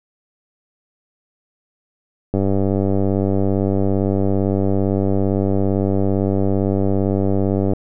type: click train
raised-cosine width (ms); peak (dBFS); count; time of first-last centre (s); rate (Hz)
2; -6; 528; 2.34-7.734; 97.7
effects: none